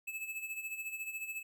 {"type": "tone with tremolo", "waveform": "square", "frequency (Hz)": 2607, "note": "E7", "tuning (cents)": -20, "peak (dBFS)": -37, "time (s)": [0.07, 1.43], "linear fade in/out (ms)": 10, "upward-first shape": "sine", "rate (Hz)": 14, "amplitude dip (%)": 65, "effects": []}